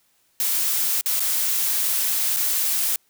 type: noise with dropouts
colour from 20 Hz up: blue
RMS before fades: -22 dBFS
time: 0.4-2.96 s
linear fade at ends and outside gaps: 2 ms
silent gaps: 1.011-1.059 / 1.197-1.203 / 2.364-2.368 s
effects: white hiss -64 dBFS RMS until 3.09 s